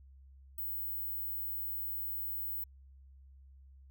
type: tone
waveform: sine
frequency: 15990 Hz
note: B9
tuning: 20 cents sharp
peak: -35 dBFS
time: 0.58-2.64 s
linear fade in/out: 5 ms
effects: added 67 Hz sine -54 dBFS peak until 3.9 s